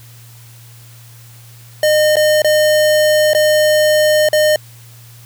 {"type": "tone with dropouts", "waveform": "square", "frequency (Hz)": 610, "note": "D#5", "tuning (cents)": -34, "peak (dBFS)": -10, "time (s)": [1.83, 4.56], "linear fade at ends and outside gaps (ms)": 2, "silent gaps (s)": [[2.157, 2.167], [2.42, 2.445], [3.334, 3.348], [4.288, 4.33]], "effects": ["added 117 Hz sine -38 dBFS peak until 5.25 s", "white hiss -44 dBFS RMS until 5.25 s"]}